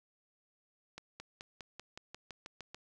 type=accelerating click train; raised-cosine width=0.2 ms; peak=-28 dBFS; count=11; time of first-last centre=0.98-2.746 s; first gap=220 ms; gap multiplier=0.95; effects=none